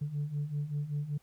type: beating tone pair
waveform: sine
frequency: 143.1 / 148.3 Hz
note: D3 / D3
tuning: -45 / +17 cents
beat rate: 5.2 Hz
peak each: -36 / -32 dBFS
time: 0.01-1.18 s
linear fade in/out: 10 ms
effects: tanh soft clip ceiling -27 dBFS + pink hiss -68 dBFS RMS until 1.22 s